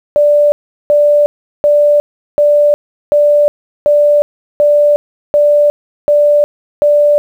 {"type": "tone bursts", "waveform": "sine", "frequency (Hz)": 587.3, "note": "D5", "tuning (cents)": 0, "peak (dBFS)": -5, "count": 10, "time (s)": [0.16, 7.18], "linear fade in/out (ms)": 0, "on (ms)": 360, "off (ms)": 380, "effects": ["7-bit"]}